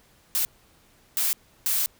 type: noise bursts at uneven times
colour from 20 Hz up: blue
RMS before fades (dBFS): -24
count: 3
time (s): 0.35-0.45 / 1.17-1.33 / 1.66-1.86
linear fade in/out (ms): 0
effects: pink hiss -59 dBFS RMS until 1.99 s